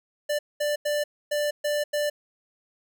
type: tone bursts at uneven times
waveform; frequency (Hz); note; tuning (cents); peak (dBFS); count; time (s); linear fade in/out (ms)
square; 590; D5; +8; -24; 6; 0.29-0.39 / 0.6-0.76 / 0.85-1.04 / 1.31-1.51 / 1.64-1.84 / 1.93-2.1; 10
effects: none